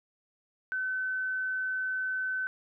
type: tone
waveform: sine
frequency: 1520 Hz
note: F#6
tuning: 46 cents sharp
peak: -29 dBFS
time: 0.72-2.47 s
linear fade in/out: 0 ms
effects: none